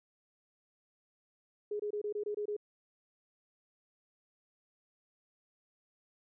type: tone bursts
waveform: sine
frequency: 416.4 Hz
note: G#4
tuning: 5 cents sharp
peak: -33 dBFS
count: 8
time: 1.71-2.566 s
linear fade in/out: 5 ms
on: 86 ms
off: 24 ms
effects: none